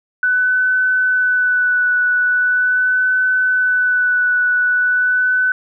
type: tone with vibrato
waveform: sine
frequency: 1494 Hz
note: F#6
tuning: 16 cents sharp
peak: -12 dBFS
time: 0.23-5.52 s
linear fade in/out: 2 ms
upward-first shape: sine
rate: 0.41 Hz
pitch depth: 17 cents each way
effects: none